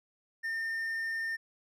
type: tone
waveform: triangle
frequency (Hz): 1812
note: A#6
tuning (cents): -50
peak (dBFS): -30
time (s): 0.43-1.37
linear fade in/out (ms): 20
effects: none